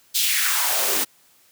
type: noise with high-pass filter sweep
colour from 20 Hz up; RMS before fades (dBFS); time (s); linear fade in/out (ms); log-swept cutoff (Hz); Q
white; -21; 0.14-1.05; 20; 4000 to 250; 2.2
effects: white hiss -57 dBFS RMS until 1.51 s + high-pass 80 Hz 12 dB/octave